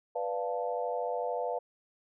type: chord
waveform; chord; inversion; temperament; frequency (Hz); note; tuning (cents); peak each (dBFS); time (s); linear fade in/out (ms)
sine; B half-diminished seventh; none; equal; 493.9 / 587.3 / 698.5 / 880; B4 / D5 / F5 / A5; 0 / 0 / 0 / 0; -34 / -37 / -35 / -39; 0.15-1.59; 10
effects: none